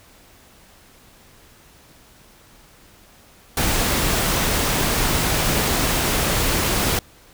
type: noise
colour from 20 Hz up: pink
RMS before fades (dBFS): -20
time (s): 3.57-6.99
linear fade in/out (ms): 2
effects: pink hiss -50 dBFS RMS until 7.33 s